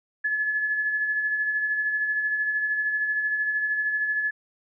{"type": "tone with tremolo", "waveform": "sine", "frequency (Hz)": 1713, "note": "A6", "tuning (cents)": -47, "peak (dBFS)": -21, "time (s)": [0.24, 4.31], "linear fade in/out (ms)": 10, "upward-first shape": "sine", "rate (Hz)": 13, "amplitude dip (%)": 40, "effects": []}